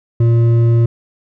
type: tone with hard clipping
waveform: sine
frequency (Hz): 116.54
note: A#2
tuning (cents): 0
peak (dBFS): -10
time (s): 0.2-0.86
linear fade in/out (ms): 5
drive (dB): 7
effects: none

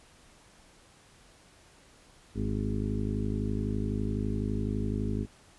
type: harmonic tone with a mistuned harmonic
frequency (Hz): 51.91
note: G#1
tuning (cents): 0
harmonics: 1 / 2 / 3 / 4 / 5 / 6 / 7 / 8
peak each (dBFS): -34 / -33 / -42 / -34 / -36 / -42 / -43 / -41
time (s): 2.34-5.27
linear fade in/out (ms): 50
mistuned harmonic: 7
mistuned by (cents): +20
effects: pink hiss -58 dBFS RMS until 5.58 s + resampled to 24000 Hz

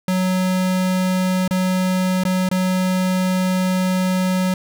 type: tone with dropouts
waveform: square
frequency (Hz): 185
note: F#3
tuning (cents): 0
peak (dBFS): -17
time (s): 0.08-4.54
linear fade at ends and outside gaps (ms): 2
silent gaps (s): 1.478-1.509 / 2.237-2.251 / 2.489-2.513
effects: none

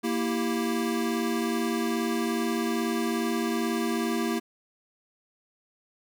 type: chord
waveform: square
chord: E diminished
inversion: second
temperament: equal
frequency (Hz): 233.1 / 329.6 / 392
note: Bb3 / E4 / G4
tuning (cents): 0 / 0 / 0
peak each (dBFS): -29 / -31 / -33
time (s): 0.03-4.4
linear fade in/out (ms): 20
effects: none

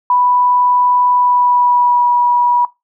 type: tone with pitch glide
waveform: sine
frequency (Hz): 987.8 to 970.8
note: B5 to B5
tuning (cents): 0 to -30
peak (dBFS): -9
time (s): 0.1-2.65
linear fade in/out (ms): 2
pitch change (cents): -30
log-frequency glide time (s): 1.14-2.07
effects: noise-tail reverb RT60 0.2 s tail -20 dB re dry

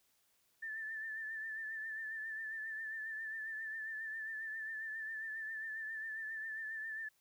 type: tone with vibrato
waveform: sine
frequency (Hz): 1767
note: A6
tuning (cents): +7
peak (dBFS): -40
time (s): 0.62-7.09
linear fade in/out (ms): 10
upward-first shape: triangle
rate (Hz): 7.4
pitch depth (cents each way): 49
effects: white hiss -75 dBFS RMS until 7.2 s

